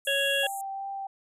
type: band-pass noise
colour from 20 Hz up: pink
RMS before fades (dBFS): -42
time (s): 0.05-0.61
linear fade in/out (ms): 0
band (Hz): 7000 to 13000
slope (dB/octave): 96
type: harmonic tone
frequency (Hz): 554.4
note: C#5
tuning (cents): 0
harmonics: 1 / 3 / 5 / 6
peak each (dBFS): -29 / -29 / -29 / -29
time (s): 0.07-0.47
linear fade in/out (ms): 5
type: tone with vibrato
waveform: sine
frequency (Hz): 784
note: G5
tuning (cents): 0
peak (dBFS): -32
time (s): 0.43-1.07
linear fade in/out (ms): 5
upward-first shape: triangle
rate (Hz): 2.7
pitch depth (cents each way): 12
effects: none